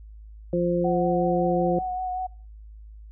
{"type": "harmonic tone", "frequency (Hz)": 174.61, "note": "F3", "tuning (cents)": 0, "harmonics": [1, 2, 3], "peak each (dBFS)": [-25, -25, -25], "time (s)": [0.53, 1.79], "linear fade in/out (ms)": 2}
{"type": "tone with vibrato", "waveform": "sine", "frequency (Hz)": 738, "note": "F#5", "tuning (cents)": -5, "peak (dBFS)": -26, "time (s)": [0.84, 2.27], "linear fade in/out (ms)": 10, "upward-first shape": "sine", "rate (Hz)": 5.3, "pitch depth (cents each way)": 18}
{"effects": ["noise-tail reverb RT60 0.5 s tail -25 dB re dry", "added 53 Hz sine -41 dBFS peak until 3.11 s"]}